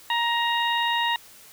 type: harmonic tone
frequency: 939 Hz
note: A#5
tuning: 12 cents sharp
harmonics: 1 / 2 / 3 / 4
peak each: -24 / -27 / -29 / -30 dBFS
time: 0.1-1.16 s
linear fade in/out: 2 ms
effects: white hiss -49 dBFS RMS until 1.52 s